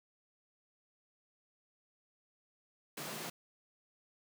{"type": "high-pass noise", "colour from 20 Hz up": "pink", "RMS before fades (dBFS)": -43, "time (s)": [2.97, 3.3], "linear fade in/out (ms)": 5, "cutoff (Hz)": 140, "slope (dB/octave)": 48, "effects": []}